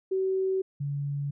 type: tone pair in turn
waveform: sine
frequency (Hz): 380 / 142.34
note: F#4 / C#3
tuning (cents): +46 / +46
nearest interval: octave + perfect fourth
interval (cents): 1700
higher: first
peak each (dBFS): -24 / -28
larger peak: first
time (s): 0.11-0.62 / 0.8-1.31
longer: neither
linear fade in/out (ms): 10
effects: none

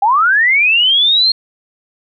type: linear sweep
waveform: sine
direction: up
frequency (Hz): 767 to 4262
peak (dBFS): -8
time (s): 0.02-1.32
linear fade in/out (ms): 5
effects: none

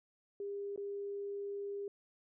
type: tone with dropouts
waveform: sine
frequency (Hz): 402.4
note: G4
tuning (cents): +45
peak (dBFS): -38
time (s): 0.4-1.88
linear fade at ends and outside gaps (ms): 2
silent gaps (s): 0.761-0.776
effects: none

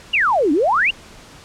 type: exponential two-way sweep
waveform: sine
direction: down then up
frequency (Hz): 2987 to 272.1 to 2987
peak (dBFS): -13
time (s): 0.13-0.91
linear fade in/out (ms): 10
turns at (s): 0.52
effects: pink hiss -42 dBFS RMS until 1.44 s + low-pass 8000 Hz 12 dB/octave

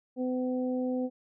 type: harmonic tone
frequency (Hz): 253.4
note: B3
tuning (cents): +45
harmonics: 1 / 2 / 3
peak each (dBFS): -29 / -33 / -44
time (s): 0.16-1.1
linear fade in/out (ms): 50
effects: none

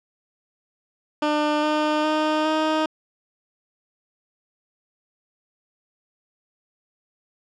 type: tone with pitch steps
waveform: 15% pulse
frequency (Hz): 300 / 304 / 308.1 / 312.2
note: D4 / D#4 / D#4 / D#4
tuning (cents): +37 / -40 / -17 / +6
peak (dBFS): -13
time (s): 1.22-2.86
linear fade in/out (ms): 5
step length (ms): 410
effects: low-pass 4000 Hz 12 dB/octave

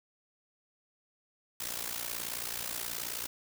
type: noise with amplitude modulation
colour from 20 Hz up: white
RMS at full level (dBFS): -34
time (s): 1.6-3.27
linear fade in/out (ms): 5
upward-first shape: sine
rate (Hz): 58.7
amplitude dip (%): 80
effects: none

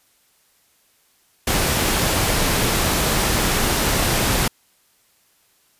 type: noise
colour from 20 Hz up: pink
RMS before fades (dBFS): -19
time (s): 1.47-4.48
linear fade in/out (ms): 5
effects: white hiss -60 dBFS RMS until 5.79 s + resampled to 32000 Hz

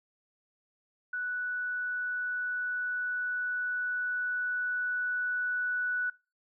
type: tone with level ramp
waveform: sine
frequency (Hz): 1480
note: F#6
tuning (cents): 0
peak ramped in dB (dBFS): -31 to -28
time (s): 1.13-6.1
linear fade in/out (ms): 5
effects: noise-tail reverb RT60 0.3 s tail -23 dB re dry

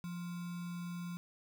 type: tone with sample-and-hold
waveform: sine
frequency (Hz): 174.61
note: F3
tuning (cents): 0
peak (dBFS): -39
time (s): 0.04-1.17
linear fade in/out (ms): 0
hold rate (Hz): 1225
effects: none

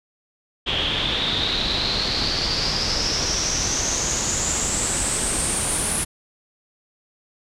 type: noise with low-pass filter sweep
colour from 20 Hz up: pink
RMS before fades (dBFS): -23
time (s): 0.66-6.05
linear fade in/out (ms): 20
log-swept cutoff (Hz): 3200 to 10000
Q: 8.6
effects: none

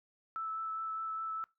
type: tone with vibrato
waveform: sine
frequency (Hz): 1314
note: E6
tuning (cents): -6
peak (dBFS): -35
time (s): 0.36-1.44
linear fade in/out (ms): 0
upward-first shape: sine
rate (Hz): 4.9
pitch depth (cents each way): 10
effects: noise-tail reverb RT60 0.2 s tail -21 dB re dry

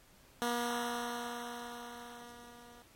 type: tone with level ramp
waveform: 10% pulse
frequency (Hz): 239.3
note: A#3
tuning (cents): +46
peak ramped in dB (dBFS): -23 to -47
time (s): 0.42-2.82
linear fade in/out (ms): 0
effects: pink hiss -63 dBFS RMS until 2.95 s + AAC 48 kbps

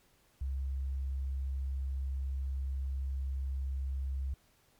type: tone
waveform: sine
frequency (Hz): 67.1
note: C2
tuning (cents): +44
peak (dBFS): -32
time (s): 0.41-4.34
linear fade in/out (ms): 5
effects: pink hiss -68 dBFS RMS until 4.79 s + MP3 96 kbps

